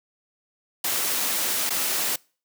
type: noise with dropouts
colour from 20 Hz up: white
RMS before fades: -25 dBFS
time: 0.84-2.16 s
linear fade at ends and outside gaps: 5 ms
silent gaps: 1.695-1.704 s
effects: noise-tail reverb RT60 0.4 s tail -26 dB re dry + high-pass 200 Hz 12 dB/octave